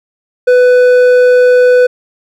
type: tone with hard clipping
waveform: sine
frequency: 497.7 Hz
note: B4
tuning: 13 cents sharp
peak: -5 dBFS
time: 0.47-1.87 s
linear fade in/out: 10 ms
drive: 6 dB
effects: none